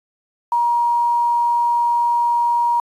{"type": "tone with quantisation", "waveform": "sine", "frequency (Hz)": 949, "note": "A#5", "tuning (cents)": 31, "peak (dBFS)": -14, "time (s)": [0.52, 2.8], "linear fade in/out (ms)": 2, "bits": 7, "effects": ["resampled to 24000 Hz"]}